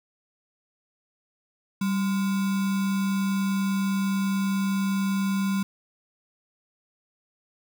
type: tone with sample-and-hold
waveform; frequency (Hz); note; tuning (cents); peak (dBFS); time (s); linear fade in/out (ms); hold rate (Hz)
sine; 194.7; G3; -12; -22; 1.81-5.63; 5; 1225
effects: none